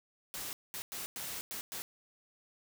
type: noise bursts at uneven times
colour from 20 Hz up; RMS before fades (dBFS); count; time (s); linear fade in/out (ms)
white; -41; 6; 0.34-0.53 / 0.74-0.82 / 0.92-1.06 / 1.16-1.41 / 1.51-1.61 / 1.72-1.82; 0
effects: none